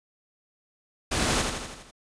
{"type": "noise with echo", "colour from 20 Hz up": "pink", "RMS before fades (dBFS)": -26, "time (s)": [1.11, 1.42], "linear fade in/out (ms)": 10, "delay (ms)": 82, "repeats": 6, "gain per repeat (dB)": -4, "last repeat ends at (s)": 1.912, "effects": ["resampled to 22050 Hz"]}